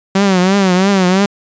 sawtooth tone with vibrato, 190 Hz, F#3, 46 cents sharp, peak -5 dBFS, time 0.15-1.26 s, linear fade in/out 5 ms, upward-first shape triangle, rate 3 Hz, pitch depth 120 cents each way, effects resampled to 16000 Hz

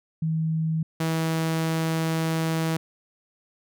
sine / sawtooth tone pair in turn, 160 / 161.86 Hz, D#3 / E3, +49 / -31 cents, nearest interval unison, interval 20 cents, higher second, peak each -22 / -19 dBFS, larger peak second, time 0.22-0.83 / 1-2.77 s, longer second, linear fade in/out 5 ms, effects none

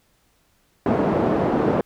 pink band-pass noise, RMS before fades -20 dBFS, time 0.86-1.81 s, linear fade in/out 2 ms, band 210 to 680 Hz, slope 12 dB/octave, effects pink hiss -63 dBFS RMS until 1.85 s

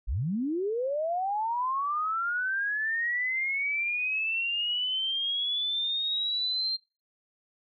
sine linear sweep, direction up, 38.53 to 4186 Hz, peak -26 dBFS, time 0.07-6.77 s, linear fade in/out 20 ms, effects noise-tail reverb RT60 0.3 s tail -23 dB re dry + MP3 96 kbps

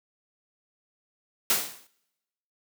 white noise with exponential decay, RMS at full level -20 dBFS, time 1.5-1.87 s, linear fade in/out 2 ms, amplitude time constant 79 ms, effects noise-tail reverb RT60 1.0 s tail -26 dB re dry + high-pass 150 Hz 12 dB/octave

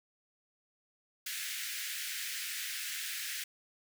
pink high-pass noise, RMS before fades -39 dBFS, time 1.26-3.44 s, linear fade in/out 5 ms, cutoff 1600 Hz, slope 48 dB/octave, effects none

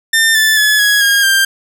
sawtooth tone with pitch steps, 1800 / 1754.8 / 1710.8 / 1667.9 / 1626 / 1585.2 Hz, A6 / A6 / A6 / G#6 / G#6 / G6, +39 / -5 / -49 / +7 / -37 / +19 cents, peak -5 dBFS, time 0.13-1.45 s, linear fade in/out 5 ms, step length 220 ms, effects none

